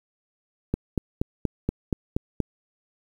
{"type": "click train", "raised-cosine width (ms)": 3, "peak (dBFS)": -10, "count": 8, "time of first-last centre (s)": [0.74, 2.403], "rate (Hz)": 4.21, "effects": ["8-bit"]}